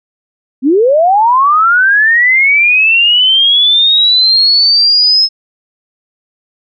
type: linear sweep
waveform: sine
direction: up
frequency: 241.3 to 5200 Hz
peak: -5 dBFS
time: 0.62-5.29 s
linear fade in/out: 50 ms
effects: none